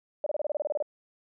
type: tone bursts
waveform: sine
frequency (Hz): 594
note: D5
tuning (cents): +20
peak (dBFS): -25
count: 12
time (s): 0.24-0.825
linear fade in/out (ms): 2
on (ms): 24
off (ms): 27
effects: none